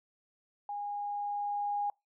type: tone with level ramp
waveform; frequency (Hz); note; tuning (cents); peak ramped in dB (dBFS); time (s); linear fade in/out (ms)
sine; 819; G#5; -24; -35 to -29; 0.69-1.9; 2
effects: noise-tail reverb RT60 0.2 s tail -26 dB re dry